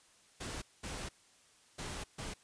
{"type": "noise bursts at uneven times", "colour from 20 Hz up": "pink", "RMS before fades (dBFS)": -42, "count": 4, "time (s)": [[0.4, 0.62], [0.83, 1.09], [1.78, 2.04], [2.18, 2.34]], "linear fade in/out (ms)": 10, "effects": ["white hiss -65 dBFS RMS until 2.43 s", "resampled to 22050 Hz"]}